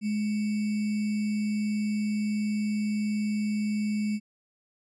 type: tone with sample-and-hold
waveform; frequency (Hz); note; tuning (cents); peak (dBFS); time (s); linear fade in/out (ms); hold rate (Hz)
sine; 210.7; G#3; +25; -25; 0.01-4.2; 50; 2450
effects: resampled to 22050 Hz